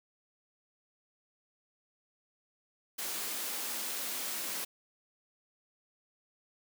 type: high-pass noise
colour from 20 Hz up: white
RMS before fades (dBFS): -37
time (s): 2.98-4.65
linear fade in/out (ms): 10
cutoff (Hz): 180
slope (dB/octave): 48
effects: none